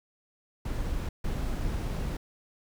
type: noise bursts at uneven times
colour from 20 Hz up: brown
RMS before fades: -31 dBFS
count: 2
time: 0.65-1.09 / 1.24-2.17 s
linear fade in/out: 5 ms
effects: none